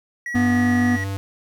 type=tone; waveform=triangle; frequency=1925 Hz; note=B6; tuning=45 cents flat; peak=-24 dBFS; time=0.26-1.04 s; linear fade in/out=2 ms
type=harmonic tone; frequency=244.5 Hz; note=B3; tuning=17 cents flat; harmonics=1 / 3 / 5 / 7 / 8; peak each=-16 / -30 / -36 / -34 / -40 dBFS; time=0.34-0.97 s; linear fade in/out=20 ms
type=tone with vibrato; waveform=square; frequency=97.4 Hz; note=G2; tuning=11 cents flat; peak=-25 dBFS; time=0.35-1.17 s; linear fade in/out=0 ms; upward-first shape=square; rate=4.3 Hz; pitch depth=10 cents each way
effects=none